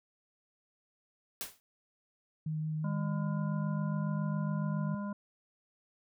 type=noise with exponential decay; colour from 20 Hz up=white; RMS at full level=-35 dBFS; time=1.41-1.6 s; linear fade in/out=0 ms; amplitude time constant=41 ms
type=tone with vibrato; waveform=sine; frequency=155.56 Hz; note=D#3; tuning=in tune; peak=-32 dBFS; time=2.46-4.95 s; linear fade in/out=5 ms; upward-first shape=sine; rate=5.8 Hz; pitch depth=9 cents each way
type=harmonic tone; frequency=202.8 Hz; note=G#3; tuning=41 cents flat; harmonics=1 / 3 / 5 / 7; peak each=-35 / -46 / -45 / -51 dBFS; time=2.84-5.13 s; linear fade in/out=5 ms
effects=none